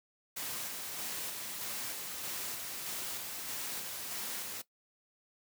white noise with tremolo, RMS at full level -39 dBFS, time 0.36-4.62 s, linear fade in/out 10 ms, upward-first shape square, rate 1.6 Hz, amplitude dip 25%, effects noise-tail reverb RT60 0.1 s tail -17 dB re dry + high-pass 100 Hz 12 dB/octave

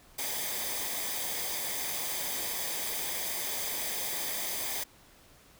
white noise with comb filter, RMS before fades -34 dBFS, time 0.18-4.84 s, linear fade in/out 10 ms, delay 0.72 ms, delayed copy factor -0.6, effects pink hiss -58 dBFS RMS until 5.59 s

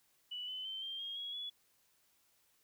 sine tone with pitch steps, 2960 / 3029 / 3100 / 3172 / 3247 / 3322 / 3400 Hz, F#7 / F#7 / G7 / G7 / G#7 / G#7 / G#7, 0 / +40 / -20 / +20 / -40 / 0 / +40 cents, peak -40 dBFS, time 0.31-1.5 s, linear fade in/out 10 ms, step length 170 ms, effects white hiss -73 dBFS RMS until 2.63 s

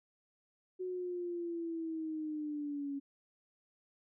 sine linear sweep, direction down, 370 to 277.2 Hz, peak -36 dBFS, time 0.79-3 s, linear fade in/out 20 ms, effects none

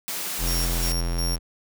white high-pass noise, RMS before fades -30 dBFS, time 0.08-0.92 s, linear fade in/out 0 ms, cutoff 140 Hz, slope 24 dB/octave
square tone, 42.54 Hz, F1, 45 cents flat, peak -24 dBFS, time 0.38-1.39 s, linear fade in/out 50 ms
sawtooth tone with tremolo, 5570 Hz, F8, 5 cents flat, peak -25 dBFS, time 0.47-1.36 s, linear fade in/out 5 ms, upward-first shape square, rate 2.8 Hz, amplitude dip 75%
effects none

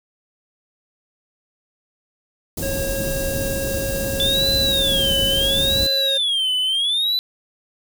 pink band-stop noise, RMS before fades -25 dBFS, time 2.57-5.87 s, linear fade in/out 5 ms, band 430 to 6900 Hz, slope 12 dB/octave
square tone, 545 Hz, C#5, 29 cents flat, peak -25 dBFS, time 2.62-6.18 s, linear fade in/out 10 ms
triangle tone with vibrato, 3474 Hz, A7, 23 cents flat, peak -16 dBFS, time 4.2-7.19 s, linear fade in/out 0 ms, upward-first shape sine, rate 0.74 Hz, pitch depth 250 cents each way
effects none

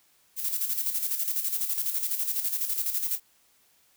violet noise with tremolo, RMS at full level -27 dBFS, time 0.36-3.2 s, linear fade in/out 50 ms, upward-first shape square, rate 12 Hz, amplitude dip 55%, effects white hiss -64 dBFS RMS until 3.96 s

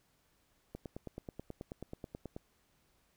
click train, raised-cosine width 2 ms, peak -29 dBFS, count 16, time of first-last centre 0.75-2.365 s, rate 9.29 Hz, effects pink hiss -73 dBFS RMS until 3.16 s

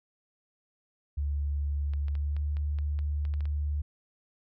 sine tone with pitch glide, 72 to 73.56 Hz, D2 to D2, -34 to +3 cents, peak -27 dBFS, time 1.17-3.82 s, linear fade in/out 10 ms, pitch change +37 cents, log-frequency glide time 2.11-2.42 s
clicks, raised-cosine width 0.3 ms, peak -33 dBFS, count 11, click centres 1.936 / 2.083 / 2.153 / 2.366 / 2.569 / 2.787 / 2.99 / 3.252 / 3.339 / 3.407 / 3.455 s
effects none

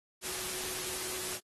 sine tone in noise, 370 Hz, F#4, in tune, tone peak -47 dBFS, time 0.21-1.4 s, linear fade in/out 50 ms, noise white, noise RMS -37 dBFS, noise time 0.21-1.4 s, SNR -13 dB, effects AAC 32 kbps

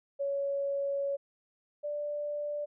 sine tone pair in turn, 559 / 588.1 Hz, C#5 / D5, +14 / +2 cents, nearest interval minor second, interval 88 cents, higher second, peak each -29 / -32 dBFS, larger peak first, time 0.19-1.17 / 1.83-2.66 s, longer first, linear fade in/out 20 ms, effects none

